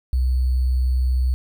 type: tone with sample-and-hold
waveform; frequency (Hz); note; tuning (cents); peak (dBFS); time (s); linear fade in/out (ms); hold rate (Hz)
sine; 63.6; C2; -48; -16; 0.13-1.34; 0; 4410
effects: none